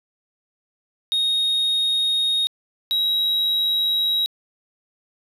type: tone pair in turn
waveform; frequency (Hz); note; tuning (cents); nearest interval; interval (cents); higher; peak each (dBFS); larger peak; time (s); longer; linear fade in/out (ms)
sine; 3729 / 3845; A#7 / B7; 0 / -47; minor second; 53; second; -15; neither; 1.12-2.47 / 2.91-4.26; neither; 0
effects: tanh soft clip ceiling -17 dBFS + 9-bit